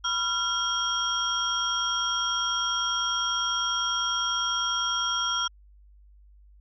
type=tone cluster; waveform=sine; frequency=989 / 1375 / 3245 / 5620 Hz; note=B5 / F6 / G#7 / F8; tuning=+2 / -27 / -41 / +10 cents; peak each=-36 / -28 / -28 / -33 dBFS; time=0.04-5.48 s; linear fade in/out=10 ms; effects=added 50 Hz sine -51 dBFS peak until 6.6 s